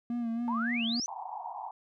triangle tone with vibrato, 234 Hz, A#3, 7 cents sharp, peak -28 dBFS, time 0.1-1 s, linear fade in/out 2 ms, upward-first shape sine, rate 3.6 Hz, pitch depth 48 cents each way
sine exponential sweep, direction up, 874 to 6200 Hz, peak -31 dBFS, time 0.48-1.06 s, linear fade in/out 0 ms
white band-pass noise, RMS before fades -40 dBFS, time 1.08-1.71 s, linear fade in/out 2 ms, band 720 to 990 Hz, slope 96 dB/octave
effects none

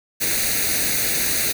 white noise with comb filter, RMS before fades -21 dBFS, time 0.2-1.53 s, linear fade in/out 20 ms, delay 0.47 ms, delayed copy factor +0.7, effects none

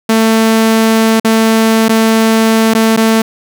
sawtooth tone with dropouts, 223 Hz, A3, 23 cents sharp, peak -3 dBFS, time 0.09-3.22 s, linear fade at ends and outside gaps 5 ms, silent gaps 1.199-1.246 / 1.884-1.892 / 2.738-2.748 / 2.965-2.973 s, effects none

